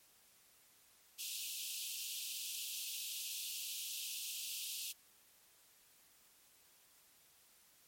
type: high-pass noise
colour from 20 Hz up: pink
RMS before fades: -44 dBFS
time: 1.18-4.93 s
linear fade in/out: 20 ms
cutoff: 2600 Hz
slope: 96 dB/octave
effects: white hiss -67 dBFS RMS until 7.87 s + MP3 64 kbps